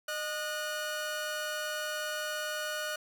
sawtooth tone pair together, 611 / 1460.4 Hz, D#5 / F#6, -32 / -23 cents, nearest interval octave + minor third, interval 1509 cents, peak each -33 / -32 dBFS, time 0.08-2.96 s, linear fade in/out 5 ms, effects none

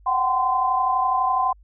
sine tone cluster, 738 / 770 / 1030 Hz, F#5 / G5 / C6, -5 / -31 / -28 cents, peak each -25 / -24 / -20 dBFS, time 0.06-1.53 s, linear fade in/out 10 ms, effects added 50 Hz sine -48 dBFS peak until 1.63 s

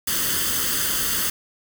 white noise with comb filter, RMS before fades -23 dBFS, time 0.07-1.3 s, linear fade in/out 5 ms, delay 0.63 ms, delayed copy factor +0.7, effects none

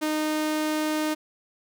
sawtooth tone, 307.8 Hz, D#4, 19 cents flat, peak -20 dBFS, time 0.01-1.15 s, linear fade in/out 20 ms, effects none

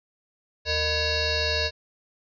sine tone with frequency modulation, 2217 Hz, C#7, in tune, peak -22 dBFS, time 0.65-1.71 s, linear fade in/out 50 ms, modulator 535 Hz, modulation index 5.1, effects none

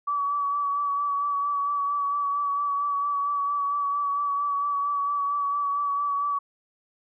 sine tone with vibrato, 1143 Hz, D6, 47 cents flat, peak -23 dBFS, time 0.07-6.39 s, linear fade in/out 10 ms, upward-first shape sine, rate 4.4 Hz, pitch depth 24 cents each way, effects none

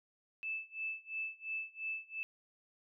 sine tone with tremolo, 2629 Hz, E7, 5 cents flat, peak -35 dBFS, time 0.43-2.23 s, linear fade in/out 0 ms, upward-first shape sine, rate 2.9 Hz, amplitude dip 95%, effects none

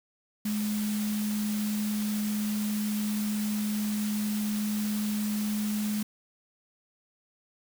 sine tone in noise, 210.7 Hz, G#3, 25 cents sharp, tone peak -27 dBFS, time 0.45-6.03 s, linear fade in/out 5 ms, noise white, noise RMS -39 dBFS, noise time 0.45-6.03 s, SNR +9 dB, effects none

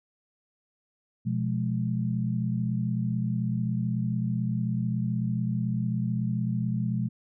sine chord, F diminished, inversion second, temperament equal with one note detuned, 123.47 / 174.61 / 210.6 Hz, Cb3 / F3 / Ab3, 0 / 0 / +24 cents, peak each -28 / -31 / -30 dBFS, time 1.25-7.09 s, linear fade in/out 20 ms, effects none

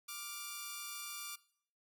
5% pulse tone pair together, 1174.7 / 1404.2 Hz, D6 / F6, 0 / +9 cents, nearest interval minor third, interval 309 cents, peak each -32 / -37 dBFS, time 0.08-1.36 s, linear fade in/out 10 ms, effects noise-tail reverb RT60 0.6 s tail -20 dB re dry

